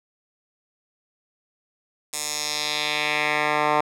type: tone with band-pass filter sweep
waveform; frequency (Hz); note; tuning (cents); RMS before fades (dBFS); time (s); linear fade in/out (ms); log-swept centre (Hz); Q
10% pulse; 150; D3; +37; -24; 2.13-3.81; 5; 8300 to 1100; 1.6
effects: none